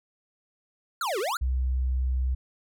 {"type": "exponential two-way sweep", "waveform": "square", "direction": "down then up", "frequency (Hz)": [1484, 353.1, 1484], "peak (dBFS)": -27, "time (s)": [1.01, 1.37], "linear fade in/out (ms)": 2, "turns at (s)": 1.19}
{"type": "tone", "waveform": "sine", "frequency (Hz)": 64, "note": "C2", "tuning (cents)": -38, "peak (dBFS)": -23, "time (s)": [1.41, 2.35], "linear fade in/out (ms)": 10}
{"effects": []}